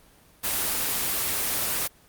white noise, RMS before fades -26 dBFS, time 0.43-1.88 s, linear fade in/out 20 ms, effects pink hiss -56 dBFS RMS until 2.08 s + Opus 24 kbps

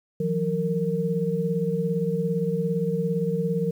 sine tone cluster, 163.4 / 180.9 / 460.8 Hz, E3 / F#3 / A#4, -15 / -39 / -20 cents, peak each -27 / -27 / -26 dBFS, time 0.2-3.71 s, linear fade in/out 5 ms, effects 9-bit

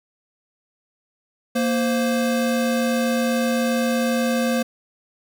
square tone pair together, 233.1 / 521.3 Hz, A#3 / C5, 0 / -6 cents, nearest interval octave + major second, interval 1394 cents, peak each -21 / -24 dBFS, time 1.55-4.63 s, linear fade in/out 10 ms, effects none

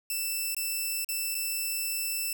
5% pulse tone with dropouts, 2655 Hz, E7, 12 cents sharp, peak -20 dBFS, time 0.1-2.33 s, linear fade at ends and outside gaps 2 ms, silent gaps 0.547-0.566 / 1.046-1.088 / 1.346-1.35 s, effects none

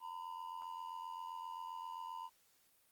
triangle ring-modulated tone, 962 Hz, B5, 46 cents flat, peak -39 dBFS, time 0-2.3 s, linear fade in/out 50 ms, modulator 43.8 Hz, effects white hiss -72 dBFS RMS until 2.91 s + Opus 32 kbps

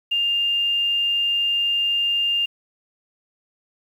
sine tone with quantisation, 2804 Hz, F7, 6 cents sharp, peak -18 dBFS, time 0.11-2.46 s, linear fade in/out 10 ms, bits 8, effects none

